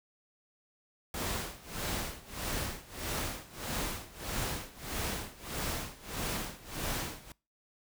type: noise with tremolo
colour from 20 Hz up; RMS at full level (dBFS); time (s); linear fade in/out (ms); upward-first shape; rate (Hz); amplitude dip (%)
pink; -34; 1.14-7.32; 2; sine; 1.6; 90
effects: noise-tail reverb RT60 0.3 s tail -24 dB re dry